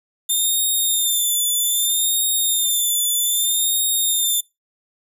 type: tone with vibrato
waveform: 5% pulse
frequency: 3600 Hz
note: A7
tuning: 39 cents sharp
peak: -10 dBFS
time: 0.29-4.41 s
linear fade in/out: 10 ms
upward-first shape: sine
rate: 0.63 Hz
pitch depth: 56 cents each way
effects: noise-tail reverb RT60 0.2 s tail -22 dB re dry